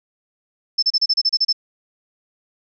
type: tone bursts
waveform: sine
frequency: 5274 Hz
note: E8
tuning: in tune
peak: -13 dBFS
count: 10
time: 0.78-1.528 s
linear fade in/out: 10 ms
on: 46 ms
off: 32 ms
effects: none